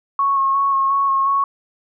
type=tone with vibrato; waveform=sine; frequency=1096 Hz; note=C#6; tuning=20 cents flat; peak=-14 dBFS; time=0.19-1.44 s; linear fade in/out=2 ms; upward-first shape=square; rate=2.8 Hz; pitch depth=17 cents each way; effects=none